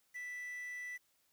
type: tone with quantisation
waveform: triangle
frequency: 1975.5 Hz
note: B6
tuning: in tune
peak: -40 dBFS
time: 0.14-0.98 s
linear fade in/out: 20 ms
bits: 10
effects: white hiss -75 dBFS RMS until 1.32 s